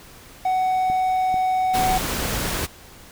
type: tone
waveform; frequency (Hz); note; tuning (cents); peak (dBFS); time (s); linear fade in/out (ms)
triangle; 746; F#5; +14; -16; 0.45-1.98; 5
type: click train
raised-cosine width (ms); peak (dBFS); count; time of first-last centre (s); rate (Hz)
3; -20; 4; 0.9-2.227; 2.26
type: noise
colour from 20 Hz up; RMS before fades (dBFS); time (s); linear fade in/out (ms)
pink; -25; 1.73-2.67; 20
effects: pink hiss -45 dBFS RMS until 3.11 s